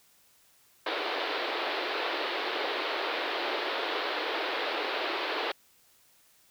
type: band-pass noise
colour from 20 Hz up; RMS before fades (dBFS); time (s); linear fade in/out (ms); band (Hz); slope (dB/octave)
pink; -32; 0.86-5.52; 5; 330 to 4300; 48
effects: white hiss -63 dBFS RMS until 6.5 s